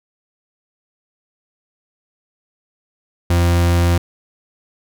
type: tone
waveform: 40% pulse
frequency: 86.4 Hz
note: F2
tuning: 18 cents flat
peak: -11 dBFS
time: 3.3-3.98 s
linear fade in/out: 5 ms
effects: none